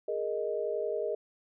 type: chord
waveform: sine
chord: Ab suspended second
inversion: none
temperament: equal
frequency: 415.3 / 466.2 / 622.3 Hz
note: Ab4 / Bb4 / Eb5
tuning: 0 / 0 / 0 cents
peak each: -34 dBFS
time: 0.08-1.15 s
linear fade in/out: 5 ms
effects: none